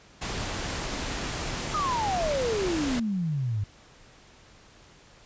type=noise; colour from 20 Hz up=pink; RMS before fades=-32 dBFS; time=0.21-3 s; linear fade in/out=10 ms
type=exponential sweep; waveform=sine; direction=down; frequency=1274 to 98 Hz; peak=-25 dBFS; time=1.74-3.64 s; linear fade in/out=5 ms
effects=pink hiss -54 dBFS RMS until 5.25 s + resampled to 16000 Hz